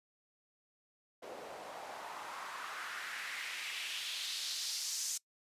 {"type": "noise with band-pass filter sweep", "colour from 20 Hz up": "white", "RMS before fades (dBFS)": -42, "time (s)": [1.22, 5.18], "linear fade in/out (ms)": 10, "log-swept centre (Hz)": [490, 6600], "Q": 2.2, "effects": ["noise-tail reverb RT60 0.1 s tail -22 dB re dry", "resampled to 32000 Hz"]}